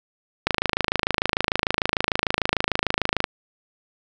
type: click train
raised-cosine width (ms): 0.3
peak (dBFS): -3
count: 75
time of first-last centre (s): 0.47-3.242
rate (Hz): 26.7
effects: none